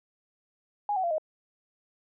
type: tone with pitch steps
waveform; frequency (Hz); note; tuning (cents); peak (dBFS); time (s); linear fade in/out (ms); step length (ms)
sine; 825 / 752.2 / 685.8 / 625.2; G#5 / F#5 / F5 / D#5; -12 / +28 / -32 / +8; -25; 0.89-1.182; 2; 73
effects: none